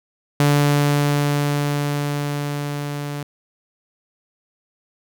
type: tone with level ramp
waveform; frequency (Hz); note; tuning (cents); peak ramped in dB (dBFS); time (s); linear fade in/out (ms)
sawtooth; 144.9; D3; -23; -9 to -22; 0.4-3.23; 2
effects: none